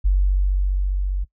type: tone with level ramp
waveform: sine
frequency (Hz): 47.42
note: F#1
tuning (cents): +43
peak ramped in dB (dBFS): -13 to -20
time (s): 0.04-1.25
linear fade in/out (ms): 20
effects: noise-tail reverb RT60 0.1 s tail -21 dB re dry